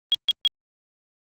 sine tone bursts, 3293 Hz, G#7, 15 cents flat, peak -15 dBFS, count 3, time 0.12-0.475 s, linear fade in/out 0 ms, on 25 ms, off 140 ms, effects Opus 32 kbps

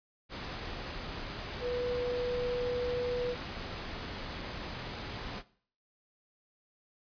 sine tone in noise, 491 Hz, B4, 10 cents flat, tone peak -31 dBFS, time 1.6-3.36 s, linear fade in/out 50 ms, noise pink, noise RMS -40 dBFS, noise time 0.29-5.43 s, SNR +6 dB, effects noise-tail reverb RT60 0.5 s tail -18 dB re dry + resampled to 11025 Hz

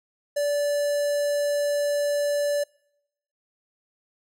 square tone with notch filter, 580 Hz, D5, 22 cents flat, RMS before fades -24 dBFS, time 0.36-2.64 s, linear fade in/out 10 ms, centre 2500 Hz, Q 0.73, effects noise-tail reverb RT60 0.8 s tail -26 dB re dry + low-pass 12000 Hz 12 dB/octave

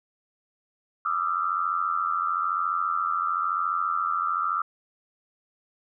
sine tone cluster, 1184 / 1265 / 1359 Hz, D6 / D#6 / F6, +14 / +28 / -48 cents, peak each -28 dBFS, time 1.05-4.62 s, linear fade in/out 5 ms, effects none

